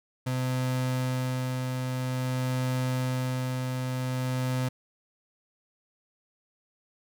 35% pulse tone with tremolo, 128 Hz, C3, 38 cents flat, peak -24 dBFS, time 0.26-4.69 s, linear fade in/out 10 ms, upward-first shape sine, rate 0.5 Hz, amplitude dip 30%, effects none

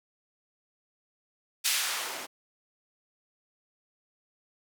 blue noise with band-pass filter sweep, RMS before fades -31 dBFS, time 1.64-2.27 s, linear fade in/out 20 ms, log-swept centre 3400 to 360 Hz, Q 0.77, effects none

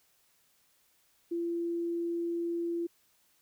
sine tone, 340.3 Hz, F4, 45 cents flat, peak -30 dBFS, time 1.31-2.87 s, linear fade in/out 10 ms, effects white hiss -69 dBFS RMS until 3.41 s

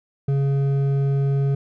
sine tone with hard clipping, 138.59 Hz, C#3, in tune, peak -19 dBFS, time 0.28-1.55 s, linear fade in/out 5 ms, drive 7 dB, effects none

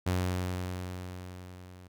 sawtooth tone with level ramp, 91 Hz, F#2, 28 cents flat, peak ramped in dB -22 to -45 dBFS, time 0.06-1.88 s, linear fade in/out 10 ms, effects none

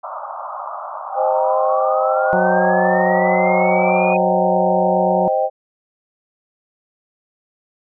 white band-pass noise, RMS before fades -29 dBFS, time 0.03-4.14 s, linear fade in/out 10 ms, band 580 to 1300 Hz, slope 96 dB/octave
sine linear sweep, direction up, 774 to 2492 Hz, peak -22 dBFS, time 1.12-4.17 s, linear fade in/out 10 ms
sine chord, C minor, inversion none, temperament equal, 523.3 / 622.3 / 784 Hz, C5 / Eb5 / G5, 0 / 0 / 0 cents, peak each -19 dBFS, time 1.15-5.5 s, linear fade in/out 50 ms
harmonic tone, 183.6 Hz, F#3, 13 cents flat, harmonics 1 / 2 / 3 / 4 / 5, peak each -21 / -24 / -28 / -24 / -24 dBFS, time 2.33-5.28 s, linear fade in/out 0 ms
effects none

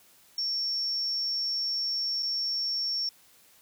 sine tone with dropouts, 5470 Hz, F8, 37 cents flat, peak -27 dBFS, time 0.38-3.09 s, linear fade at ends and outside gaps 2 ms, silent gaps 2.225-2.229 s, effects white hiss -59 dBFS RMS until 3.61 s

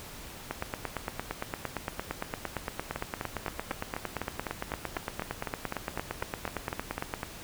two click trains, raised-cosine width 0.5 ms, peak -16 / -17 dBFS, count 59 / 18, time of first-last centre 0.51-7.139 / 2.96-7.231 s, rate 8.75 / 3.98 Hz, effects pink hiss -45 dBFS RMS until 7.43 s

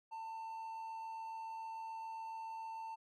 triangle tone with amplitude modulation, 896 Hz, A5, 31 cents sharp, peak -40 dBFS, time 0.11-2.96 s, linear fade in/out 20 ms, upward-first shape sine, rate 87 Hz, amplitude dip 25%, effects none

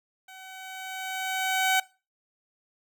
15% pulse tone with level ramp, 757 Hz, F#5, 39 cents sharp, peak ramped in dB -39 to -14 dBFS, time 0.28-1.8 s, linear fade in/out 5 ms, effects noise-tail reverb RT60 0.3 s tail -19 dB re dry

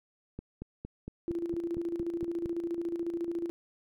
click train, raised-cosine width 3 ms, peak -26 dBFS, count 10, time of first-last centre 0.39-2.459 s, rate 4.35 Hz
sine tone with tremolo, 340 Hz, F4, 46 cents flat, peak -29 dBFS, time 1.28-3.5 s, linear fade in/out 0 ms, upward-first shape square, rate 14 Hz, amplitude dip 55%
effects none

